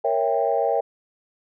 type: chord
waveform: sine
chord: A# diminished seventh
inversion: none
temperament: equal with one note detuned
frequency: 466.2 / 554.4 / 659.3 / 793.6 Hz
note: A#4 / C#5 / E5 / G5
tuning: 0 / 0 / 0 / +21 cents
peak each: -24 dBFS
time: 0.04-0.81 s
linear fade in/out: 10 ms
effects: tanh soft clip ceiling -8 dBFS